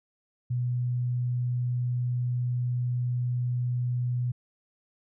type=tone; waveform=sine; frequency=123.2 Hz; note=B2; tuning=4 cents flat; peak=-25 dBFS; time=0.5-4.32 s; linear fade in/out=10 ms; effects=none